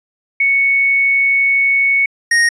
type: tone pair in turn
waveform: sine / square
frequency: 2217 / 1864.3 Hz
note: C#7 / A#6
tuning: 0 / 0 cents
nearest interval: minor third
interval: 300 cents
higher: first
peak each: -10 dBFS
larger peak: neither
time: 0.4-2.06 / 2.31-2.49 s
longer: first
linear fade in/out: 5 ms
effects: resampled to 22050 Hz